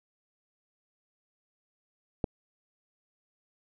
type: click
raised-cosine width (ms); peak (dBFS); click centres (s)
2; -14; 2.242
effects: none